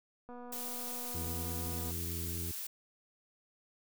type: click train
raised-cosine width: 1 ms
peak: -36 dBFS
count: 396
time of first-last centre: 0.29-1.909 s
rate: 244 Hz
type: noise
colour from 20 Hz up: blue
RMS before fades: -41 dBFS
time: 0.52-2.67 s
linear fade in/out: 5 ms
type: harmonic tone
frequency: 84.8 Hz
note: E2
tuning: 50 cents sharp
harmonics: 1 / 2 / 3 / 4 / 5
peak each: -39 / -46 / -50 / -49 / -53 dBFS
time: 1.14-2.52 s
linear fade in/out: 10 ms
effects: none